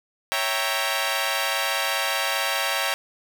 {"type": "chord", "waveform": "10% pulse", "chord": "C# diminished seventh", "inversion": "none", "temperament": "equal", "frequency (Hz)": [554.4, 659.3, 784, 932.3], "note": ["C#5", "E5", "G5", "Bb5"], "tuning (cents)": [0, 0, 0, 0], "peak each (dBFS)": -20, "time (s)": [0.32, 2.94], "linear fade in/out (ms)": 0, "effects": []}